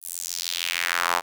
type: tone with high-pass filter sweep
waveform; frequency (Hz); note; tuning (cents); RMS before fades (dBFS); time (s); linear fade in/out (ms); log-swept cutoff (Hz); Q
sawtooth; 86.4; F2; -18; -27; 0.01-1.22; 50; 11000 to 860; 2.1
effects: none